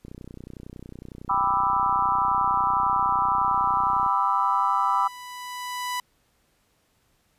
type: click train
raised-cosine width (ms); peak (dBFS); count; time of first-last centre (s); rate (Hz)
3; -27; 125; 0.05-4.063; 30.9
type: chord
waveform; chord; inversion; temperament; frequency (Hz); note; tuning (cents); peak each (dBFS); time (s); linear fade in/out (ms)
sine; E minor seventh; first; just; 791.1 / 988.9 / 1186.7 / 1318.5; G5 / B5 / D6 / E6; +16 / +2 / +18 / 0; -28 / -23 / -25 / -27; 1.29-5.08; 10
type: tone with exponential growth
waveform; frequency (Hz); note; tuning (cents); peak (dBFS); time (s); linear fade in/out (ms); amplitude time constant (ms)
sawtooth; 991; B5; +6; -22; 3.42-6; 2; 560
effects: pink hiss -67 dBFS RMS until 7.38 s + resampled to 32000 Hz